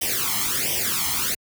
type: noise with flanger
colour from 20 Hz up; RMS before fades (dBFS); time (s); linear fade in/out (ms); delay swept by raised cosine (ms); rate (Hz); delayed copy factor
white; -24; 0.01-1.35; 10; 0.35 to 0.97; 1.4; +0.85
effects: high-pass 60 Hz 12 dB/octave